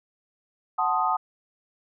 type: chord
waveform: sine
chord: F# diminished seventh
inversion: none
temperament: equal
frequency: 740 / 880 / 1046.5 / 1244.5 Hz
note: F#5 / A5 / C6 / Eb6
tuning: 0 / 0 / 0 / 0 cents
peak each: -27 / -26 / -31 / -25 dBFS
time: 0.78-1.17 s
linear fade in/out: 10 ms
effects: none